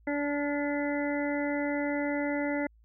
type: harmonic tone with a mistuned harmonic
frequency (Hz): 289.1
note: D4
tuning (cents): -27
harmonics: 1 / 2 / 3 / 5 / 6 / 7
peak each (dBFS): -30 / -33 / -39 / -42 / -42 / -37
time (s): 0.07-2.67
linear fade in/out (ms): 5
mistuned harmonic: 5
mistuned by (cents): -24
effects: added 55 Hz sine -57 dBFS peak until 2.84 s